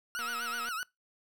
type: tone with vibrato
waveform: 40% pulse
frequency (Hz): 1376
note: F6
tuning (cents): -26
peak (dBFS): -33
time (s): 0.15-0.83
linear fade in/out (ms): 0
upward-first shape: sine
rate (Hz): 7.9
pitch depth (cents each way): 140
type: click train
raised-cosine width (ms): 0.3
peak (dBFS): -29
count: 119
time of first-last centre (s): 0.19-0.688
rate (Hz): 237
effects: noise-tail reverb RT60 0.2 s tail -23 dB re dry